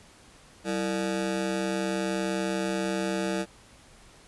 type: ring-modulated tone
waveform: 25% pulse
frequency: 261.6 Hz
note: C4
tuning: in tune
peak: -20 dBFS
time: 0.64-3.46 s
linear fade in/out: 50 ms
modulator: 70.5 Hz
effects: pink hiss -54 dBFS RMS until 4.27 s + resampled to 24000 Hz